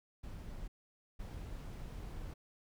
brown noise bursts at uneven times, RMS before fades -45 dBFS, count 2, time 0.23-0.68 / 1.19-2.34 s, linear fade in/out 10 ms, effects none

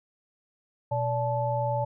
sine tone cluster, 121.4 / 577 / 871 Hz, B2 / D5 / A5, -29 / -31 / -18 cents, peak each -29 dBFS, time 0.91-1.85 s, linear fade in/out 10 ms, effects none

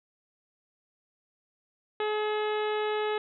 harmonic tone with a mistuned harmonic, 424.9 Hz, G#4, 40 cents sharp, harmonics 1 / 2 / 3 / 4 / 5 / 6 / 7 / 8 / 9, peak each -28 / -34 / -38 / -40 / -42 / -44 / -45 / -46 / -47 dBFS, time 2-3.18 s, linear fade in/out 2 ms, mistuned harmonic 6, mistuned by +16 cents, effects none

